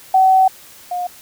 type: tone pair in turn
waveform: sine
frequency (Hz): 758 / 715.5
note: F#5 / F5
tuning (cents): +42 / +42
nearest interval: minor second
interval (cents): 100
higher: first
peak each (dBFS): -8 / -19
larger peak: first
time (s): 0.14-0.48 / 0.91-1.07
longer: first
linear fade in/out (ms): 5
effects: white hiss -42 dBFS RMS until 1.21 s